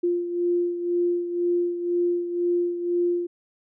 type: beating tone pair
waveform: sine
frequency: 349.2 / 351.2 Hz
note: F4 / F4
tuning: 0 / +10 cents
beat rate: 2 Hz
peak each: -22 / -29 dBFS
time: 0.03-3.27 s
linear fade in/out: 10 ms
effects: none